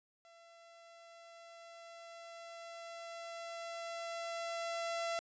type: tone with level ramp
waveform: sawtooth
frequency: 674 Hz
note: E5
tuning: 38 cents sharp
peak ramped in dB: -55 to -31 dBFS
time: 0.25-5.19 s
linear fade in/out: 0 ms
effects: resampled to 16000 Hz